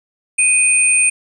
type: tone pair together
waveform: sine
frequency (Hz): 2489 / 8870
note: D#7 / C#9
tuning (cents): 0 / 0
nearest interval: octave + minor seventh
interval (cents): 2200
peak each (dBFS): -13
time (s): 0.38-1.1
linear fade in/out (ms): 10
effects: 8-bit